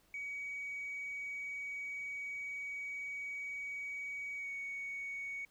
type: tone with pitch glide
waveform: sine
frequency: 2261 to 2232 Hz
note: C#7 to C#7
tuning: +34 to +11 cents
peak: -38 dBFS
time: 0.14-5.45 s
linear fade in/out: 2 ms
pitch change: -23 cents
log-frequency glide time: 4.37-4.49 s
effects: tanh soft clip ceiling -36 dBFS + pink hiss -70 dBFS RMS until 5.5 s